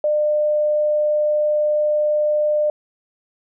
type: tone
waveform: sine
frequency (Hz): 601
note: D5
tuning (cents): +40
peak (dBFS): -15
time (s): 0.04-2.7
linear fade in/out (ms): 2
effects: none